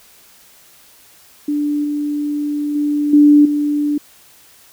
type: tone with level steps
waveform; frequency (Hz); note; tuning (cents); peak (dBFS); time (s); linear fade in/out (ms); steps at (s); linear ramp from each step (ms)
sine; 293.7; D4; 0; -15 / -17 / -14 / -5 / -14; 1.48-3.98; 5; 1.84 / 2.75 / 3.13 / 3.45; 5
effects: white hiss -47 dBFS RMS until 4.72 s